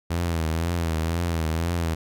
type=tone with vibrato; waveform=sawtooth; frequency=82.9 Hz; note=E2; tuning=10 cents sharp; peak=-19 dBFS; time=0.1-1.95 s; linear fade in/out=10 ms; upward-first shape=triangle; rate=2 Hz; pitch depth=86 cents each way; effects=none

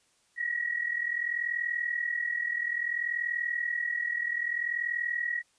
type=tone pair together; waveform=sine; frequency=1879 / 1919.6 Hz; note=A#6 / B6; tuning=+13 / -50 cents; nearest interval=unison; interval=37 cents; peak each=-33 / -30 dBFS; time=0.36-5.43 s; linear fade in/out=50 ms; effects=white hiss -68 dBFS RMS until 5.58 s + resampled to 22050 Hz

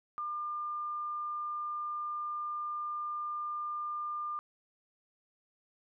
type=tone; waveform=sine; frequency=1200 Hz; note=D6; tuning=37 cents sharp; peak=-34 dBFS; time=0.18-4.39 s; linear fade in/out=0 ms; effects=none

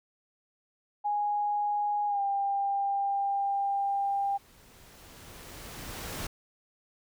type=tone with pitch glide; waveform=sine; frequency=827 to 796.5 Hz; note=G#5 to G5; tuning=-8 to +27 cents; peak=-26 dBFS; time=1.04-4.38 s; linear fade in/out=20 ms; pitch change=-65 cents; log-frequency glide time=2.07-2.21 s
type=noise with exponential growth; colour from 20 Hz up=pink; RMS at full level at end=-36 dBFS; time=3.09-6.27 s; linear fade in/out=5 ms; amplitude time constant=690 ms
effects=none

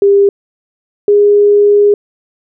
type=tone pair in turn; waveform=sine; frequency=400 / 410.5 Hz; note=G4 / G#4; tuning=+35 / -20 cents; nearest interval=unison; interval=45 cents; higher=second; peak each=-4 dBFS; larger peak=neither; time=0.02-0.29 / 1.08-1.94 s; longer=second; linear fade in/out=2 ms; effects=none

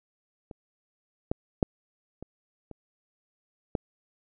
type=clicks; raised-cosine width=2 ms; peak=-27 / -13 / -8 / -26 / -28 / -13 dBFS; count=6; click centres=0.512 / 1.315 / 1.628 / 2.226 / 2.713 / 3.752 s; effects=none

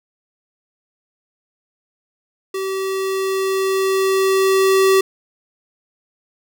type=tone with level ramp; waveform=square; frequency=384.2 Hz; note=G4; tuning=35 cents flat; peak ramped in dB=-22 to -11 dBFS; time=2.54-5.01 s; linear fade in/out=5 ms; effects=none

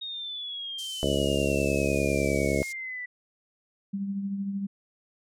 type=exponential sweep; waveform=sine; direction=down; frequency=3740 to 1963 Hz; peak=-33 dBFS; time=0.01-3.06 s; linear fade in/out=10 ms
type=band-pass noise; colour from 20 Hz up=pink; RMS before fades=-43 dBFS; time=0.78-2.73 s; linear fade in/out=10 ms; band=5100 to 10000 Hz; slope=24 dB/octave
type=harmonic tone; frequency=69.9 Hz; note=C#2; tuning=15 cents sharp; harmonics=1 / 2 / 3 / 4 / 5 / 6 / 7 / 8 / 9; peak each=-32 / -32 / -32 / -32 / -32 / -32 / -32 / -32 / -32 dBFS; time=1.03-2.63 s; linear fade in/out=0 ms
type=tone with tremolo; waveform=sine; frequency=197.8 Hz; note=G3; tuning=16 cents sharp; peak=-26 dBFS; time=3.93-4.67 s; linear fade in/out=10 ms; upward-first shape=triangle; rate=13 Hz; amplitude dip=50%
effects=none

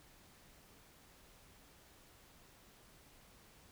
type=silence; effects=pink hiss -63 dBFS RMS until 3.71 s

